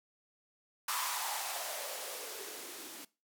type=noise with band-pass filter sweep; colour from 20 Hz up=violet; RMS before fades=-40 dBFS; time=0.88-3.05 s; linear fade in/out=5 ms; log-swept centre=1100 to 270 Hz; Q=4.5; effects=noise-tail reverb RT60 0.3 s tail -21 dB re dry